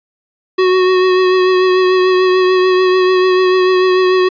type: tone with vibrato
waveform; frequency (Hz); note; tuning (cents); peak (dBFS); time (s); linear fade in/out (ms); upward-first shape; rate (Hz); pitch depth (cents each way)
square; 370; F#4; 0; -9; 0.58-4.29; 10; triangle; 6.8; 24
effects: resampled to 11025 Hz + 8-bit